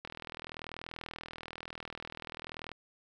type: click train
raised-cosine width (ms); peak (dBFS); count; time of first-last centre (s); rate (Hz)
0.3; -25; 109; 0.05-2.717; 40.5
effects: none